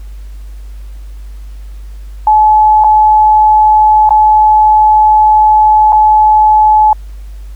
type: tone with dropouts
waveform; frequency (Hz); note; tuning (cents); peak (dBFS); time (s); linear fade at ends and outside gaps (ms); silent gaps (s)
sine; 857; A5; -46; -3; 2.27-6.93; 2; 2.839-2.844 / 4.092-4.106 / 5.923-5.928
effects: added 50 Hz sine -24 dBFS peak until 7.55 s + pink hiss -47 dBFS RMS until 7.55 s